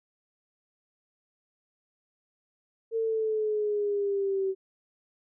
sine exponential sweep, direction down, 454.4 to 381.1 Hz, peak -25 dBFS, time 2.91-4.55 s, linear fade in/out 50 ms, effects none

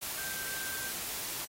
sine tone in noise, 1568 Hz, G6, in tune, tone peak -41 dBFS, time 0.17-0.92 s, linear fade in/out 20 ms, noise white, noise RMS -38 dBFS, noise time 0.01-1.46 s, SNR -6 dB, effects AAC 48 kbps

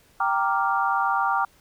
sine chord, G minor seventh, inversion none, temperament equal, 784 / 932.3 / 1174.7 / 1396.9 Hz, G5 / Bb5 / D6 / F6, 0 / 0 / 0 / 0 cents, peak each -25 / -26 / -25 / -27 dBFS, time 0.2-1.45 s, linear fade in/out 5 ms, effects pink hiss -58 dBFS RMS until 1.6 s

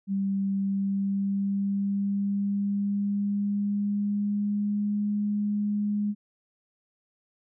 sine tone with pitch glide, 196 to 206.8 Hz, G3 to G#3, 0 to -7 cents, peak -24 dBFS, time 0.07-6.15 s, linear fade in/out 50 ms, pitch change +93 cents, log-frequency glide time 0.57-5.07 s, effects none

